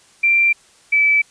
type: tone pair in turn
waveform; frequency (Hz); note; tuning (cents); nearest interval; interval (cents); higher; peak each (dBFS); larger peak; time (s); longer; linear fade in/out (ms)
sine; 2361 / 2307; D7 / D7; +9 / -31; unison; 40; first; -11; neither; 0.23-0.53 / 0.92-1.22; neither; 10
effects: white hiss -51 dBFS RMS until 1.3 s + resampled to 22050 Hz